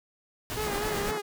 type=noise with tremolo; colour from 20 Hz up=pink; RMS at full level=-33 dBFS; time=0.5-1.11 s; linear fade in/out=0 ms; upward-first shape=triangle; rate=8.9 Hz; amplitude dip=45%
type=tone with vibrato; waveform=sawtooth; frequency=415.3 Hz; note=G#4; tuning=in tune; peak=-27 dBFS; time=0.56-1.22 s; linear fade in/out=20 ms; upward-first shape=sine; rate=4 Hz; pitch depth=60 cents each way
type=band-pass noise; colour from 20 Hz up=pink; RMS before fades=-36 dBFS; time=0.66-1.19 s; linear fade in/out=10 ms; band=140 to 2100 Hz; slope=96 dB/octave
effects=none